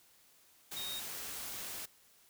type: tone in noise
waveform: sine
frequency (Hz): 3729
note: A#7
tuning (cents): 0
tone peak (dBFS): -40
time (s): 0.76-1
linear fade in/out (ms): 10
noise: white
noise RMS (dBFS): -43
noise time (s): 0.71-1.86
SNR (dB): 0
effects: white hiss -65 dBFS RMS until 2.29 s